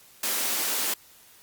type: high-pass noise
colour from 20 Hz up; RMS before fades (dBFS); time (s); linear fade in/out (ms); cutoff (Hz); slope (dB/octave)
white; -27; 0.23-0.94; 5; 220; 24
effects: white hiss -54 dBFS RMS until 1.42 s + Opus 48 kbps